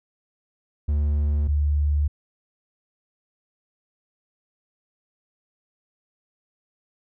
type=tone pair in turn; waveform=triangle / sine; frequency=73.4 / 73.4 Hz; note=D2 / D2; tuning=0 / 0 cents; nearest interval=unison; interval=0 cents; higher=neither; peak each=-17 / -18 dBFS; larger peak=first; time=0.88-1.48 / 1.48-2.08 s; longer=neither; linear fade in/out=10 ms; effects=none